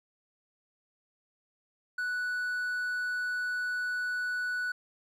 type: tone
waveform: triangle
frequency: 1480 Hz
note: F#6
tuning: in tune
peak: -28 dBFS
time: 1.98-4.72 s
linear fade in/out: 5 ms
effects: none